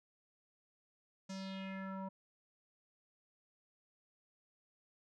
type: tone with low-pass filter sweep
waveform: square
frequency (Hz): 191.9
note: G3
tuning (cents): -37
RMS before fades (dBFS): -44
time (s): 1.29-2.09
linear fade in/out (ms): 10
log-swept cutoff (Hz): 6500 to 870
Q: 3.3
effects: none